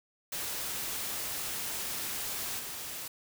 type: noise with level steps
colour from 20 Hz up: white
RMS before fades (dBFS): -36 / -40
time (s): 0.32-3.08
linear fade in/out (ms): 5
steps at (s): 2.59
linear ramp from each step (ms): 5
effects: none